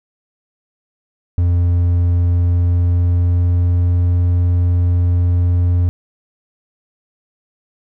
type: tone with pitch glide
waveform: triangle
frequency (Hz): 87.31 to 88.07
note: F2 to F2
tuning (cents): 0 to +15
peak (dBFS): -9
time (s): 1.38-5.89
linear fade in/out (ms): 0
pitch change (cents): +15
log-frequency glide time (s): 2.13-4
effects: none